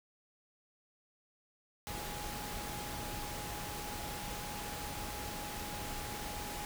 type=tone in noise; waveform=sine; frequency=830.6 Hz; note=G#5; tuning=in tune; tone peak=-46 dBFS; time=1.87-6.65 s; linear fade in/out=0 ms; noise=pink; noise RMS=-42 dBFS; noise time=1.87-6.65 s; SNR=-7 dB; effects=none